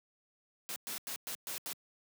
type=noise bursts at uneven times; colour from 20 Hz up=white; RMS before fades=-40 dBFS; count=6; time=0.69-0.76 / 0.87-0.98 / 1.07-1.16 / 1.27-1.35 / 1.47-1.58 / 1.66-1.73 s; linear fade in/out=0 ms; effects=high-pass 150 Hz 12 dB/octave